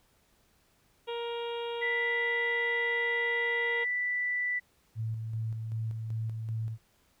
harmonic tone, 469.7 Hz, A#4, 13 cents sharp, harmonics 1 / 2 / 3 / 4 / 5 / 6 / 7 / 8, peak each -34 / -40 / -49 / -53 / -49 / -46 / -46 / -52 dBFS, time 1.07-3.85 s, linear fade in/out 20 ms
sine tone, 1975.5 Hz, B6, in tune, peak -28 dBFS, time 1.81-4.6 s, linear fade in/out 20 ms
sine tone with tremolo, 111.6 Hz, A2, 25 cents sharp, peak -30 dBFS, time 4.95-6.78 s, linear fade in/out 50 ms, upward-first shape square, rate 2.6 Hz, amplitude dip 35%
effects pink hiss -68 dBFS RMS until 7.2 s

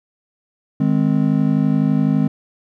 triangle chord, Ab major, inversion second, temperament just, 155.74 / 207.7 / 259.6 Hz, Eb3 / Ab3 / C4, +2 / 0 / -13 cents, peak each -16 dBFS, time 0.8-2.28 s, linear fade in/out 5 ms, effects none

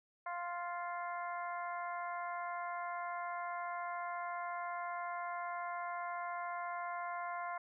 harmonic tone, 349.2 Hz, F4, in tune, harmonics 2 / 3 / 4 / 5 / 6, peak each -42 / -42 / -47 / -52 / -51 dBFS, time 0.26-7.58 s, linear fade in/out 5 ms, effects none

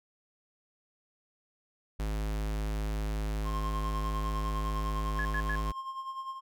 square tone, 52.6 Hz, G#1, 23 cents sharp, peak -31 dBFS, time 1.99-5.72 s, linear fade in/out 10 ms
triangle tone with tremolo, 1063 Hz, C6, 27 cents sharp, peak -32 dBFS, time 3.44-6.41 s, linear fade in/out 50 ms, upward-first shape sine, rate 9.9 Hz, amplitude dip 60%
sine tone bursts, 1693 Hz, G#6, 33 cents sharp, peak -32 dBFS, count 3, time 5.19-5.554 s, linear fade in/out 0 ms, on 60 ms, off 92 ms
effects none

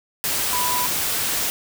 sine tone in noise, 987.8 Hz, B5, in tune, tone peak -23 dBFS, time 0.53-0.86 s, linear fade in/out 0 ms, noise white, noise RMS -23 dBFS, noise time 0.24-1.5 s, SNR -3 dB, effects none

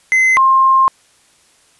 triangle / sine tone pair in turn, 2053 / 1060.9 Hz, C7 / C6, -33 / +24 cents, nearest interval major seventh, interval 1143 cents, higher first, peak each -7 dBFS, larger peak neither, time 0.12-0.37 / 0.37-0.88 s, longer second, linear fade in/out 0 ms, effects white hiss -52 dBFS RMS until 1.79 s + resampled to 24000 Hz

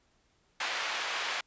white band-pass noise, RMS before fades -34 dBFS, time 0.6-1.41 s, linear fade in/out 5 ms, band 730 to 2900 Hz, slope 12 dB/octave, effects pink hiss -70 dBFS RMS until 1.46 s + resampled to 16000 Hz

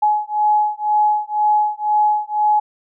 sine beating tone pair, 843 / 845 Hz, G#5 / G#5, +26 / +30 cents, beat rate 2 Hz, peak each -17 / -17 dBFS, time 0.02-2.6 s, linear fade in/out 10 ms, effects none

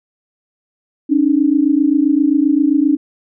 sine tone pair together, 277 / 304.6 Hz, C#4 / D#4, -1 / -37 cents, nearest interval major second, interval 164 cents, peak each -13 dBFS, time 1.09-2.97 s, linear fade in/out 20 ms, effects none

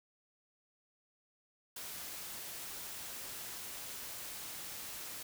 white noise, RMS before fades -45 dBFS, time 1.76-5.23 s, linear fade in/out 5 ms, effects none

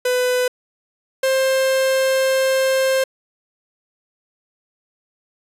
45% pulse tone pair in turn, 500 / 528.6 Hz, B4 / C5, +21 / +18 cents, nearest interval minor second, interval 97 cents, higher second, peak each -16 / -15 dBFS, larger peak second, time 0.05-0.48 / 1.23-3.04 s, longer second, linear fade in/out 5 ms, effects resampled to 32000 Hz

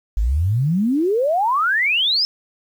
sine exponential sweep, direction up, 48.5 to 5300 Hz, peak -15 dBFS, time 0.17-2.25 s, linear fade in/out 0 ms, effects 8-bit

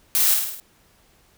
blue noise with echo, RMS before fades -19 dBFS, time 0.15-0.34 s, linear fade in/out 0 ms, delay 52 ms, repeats 5, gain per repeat -4 dB, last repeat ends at 0.6 s, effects pink hiss -58 dBFS RMS until 1.37 s

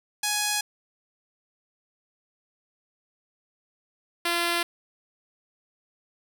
5% pulse tone pair in turn, 835 / 343.1 Hz, G#5 / F4, +9 / -31 cents, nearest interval octave + minor third, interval 1540 cents, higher first, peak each -12 dBFS, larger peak neither, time 0.23-0.61 / 4.25-4.63 s, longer neither, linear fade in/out 5 ms, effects none

